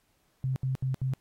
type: tone bursts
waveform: sine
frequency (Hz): 131.3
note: C3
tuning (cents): +6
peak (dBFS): -26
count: 4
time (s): 0.44-1.136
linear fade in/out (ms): 0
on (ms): 120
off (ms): 72
effects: pink hiss -71 dBFS RMS until 1.2 s + AAC 48 kbps